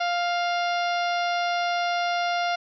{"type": "harmonic tone with a mistuned harmonic", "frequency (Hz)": 698.5, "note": "F5", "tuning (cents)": 0, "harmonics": [1, 2, 3, 4, 5, 6, 7, 8], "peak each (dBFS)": [-24, -30, -34, -36, -38, -40, -41, -42], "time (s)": [0, 2.56], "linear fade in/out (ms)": 10, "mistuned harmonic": 3, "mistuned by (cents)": 15, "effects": []}